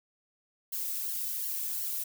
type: noise with flanger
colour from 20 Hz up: violet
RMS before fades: -34 dBFS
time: 0.72-2.04 s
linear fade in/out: 10 ms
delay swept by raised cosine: 0.8 to 2.5 ms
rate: 2.7 Hz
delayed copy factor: -1
effects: none